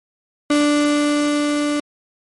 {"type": "tone with level ramp", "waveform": "35% pulse", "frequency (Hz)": 293.7, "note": "D4", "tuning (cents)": 0, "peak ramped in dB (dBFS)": [-11, -16], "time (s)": [0.5, 1.8], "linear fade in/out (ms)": 5, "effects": ["MP3 48 kbps"]}